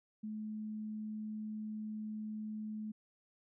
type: tone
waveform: sine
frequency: 214.8 Hz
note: A3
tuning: 41 cents flat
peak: -39 dBFS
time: 0.23-2.92 s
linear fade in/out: 10 ms
effects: none